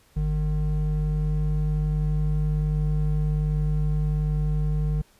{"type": "tone pair together", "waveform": "triangle", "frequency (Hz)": [50.69, 151.9], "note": ["G#1", "D#3"], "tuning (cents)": [-41, -41], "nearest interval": "octave + perfect fifth", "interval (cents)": 1900, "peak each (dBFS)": -22, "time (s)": [0.16, 5.02], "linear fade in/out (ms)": 10, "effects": ["pink hiss -59 dBFS RMS until 5.19 s", "resampled to 32000 Hz"]}